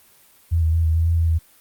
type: tone with pitch steps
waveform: sine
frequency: 83.5 / 80.1 / 82.6 / 80.1 / 82.2 / 83.7 / 82.7 / 81.2 Hz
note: E2 / E2 / E2 / E2 / E2 / E2 / E2 / E2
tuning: +23 / -49 / +4 / -49 / -4 / +27 / +6 / -26 cents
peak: -15 dBFS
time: 0.51-1.39 s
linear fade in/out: 20 ms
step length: 110 ms
effects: white hiss -53 dBFS RMS until 1.6 s + Opus 32 kbps